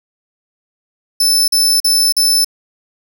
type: tone bursts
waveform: sawtooth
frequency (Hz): 5274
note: E8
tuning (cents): 0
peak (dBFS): -7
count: 4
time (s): 1.2-2.446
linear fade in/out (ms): 5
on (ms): 280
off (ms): 42
effects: none